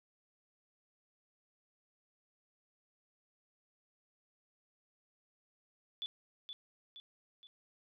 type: tone with echo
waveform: sine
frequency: 3463 Hz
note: A7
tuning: 28 cents flat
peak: -37 dBFS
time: 6.02-6.06 s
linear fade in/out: 0 ms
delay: 470 ms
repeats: 3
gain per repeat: -6 dB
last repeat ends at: 7.47 s
effects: none